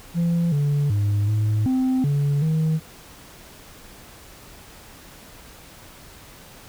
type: tone with pitch steps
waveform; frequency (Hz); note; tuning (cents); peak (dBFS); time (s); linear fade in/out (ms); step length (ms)
sine; 170.1 / 144.3 / 102.5 / 106.9 / 258.9 / 143 / 158.1; F3 / D3 / G#2 / A2 / C4 / D3 / D#3; -45 / -30 / -22 / -49 / -18 / -46 / +28; -15; 0.14-2.8; 50; 380
effects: tanh soft clip ceiling -17 dBFS + pink hiss -45 dBFS RMS until 6.68 s